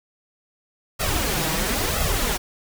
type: noise with flanger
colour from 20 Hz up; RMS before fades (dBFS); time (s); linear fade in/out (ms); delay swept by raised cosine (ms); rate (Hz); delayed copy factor
pink; -23; 0.99-2.38; 20; 1.5 to 6.3; 0.99; +0.8
effects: none